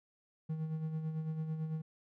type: tone with tremolo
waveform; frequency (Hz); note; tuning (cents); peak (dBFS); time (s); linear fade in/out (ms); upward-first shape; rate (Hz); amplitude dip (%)
triangle; 158; D#3; +27; -31; 0.49-1.82; 10; sine; 9; 50
effects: none